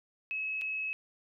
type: tone with dropouts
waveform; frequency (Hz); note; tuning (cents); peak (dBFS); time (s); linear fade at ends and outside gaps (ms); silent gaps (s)
sine; 2575; E7; -41; -32; 0.31-0.93; 0; 0.613-0.618
effects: none